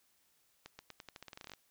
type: accelerating click train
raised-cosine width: 0.2 ms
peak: -30 dBFS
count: 16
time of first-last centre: 0.66-1.536 s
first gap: 130 ms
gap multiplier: 0.87
effects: white hiss -73 dBFS RMS until 1.7 s